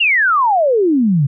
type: exponential sweep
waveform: sine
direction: down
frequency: 2900 to 130.81 Hz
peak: -10 dBFS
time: 0-1.27 s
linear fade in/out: 10 ms
effects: none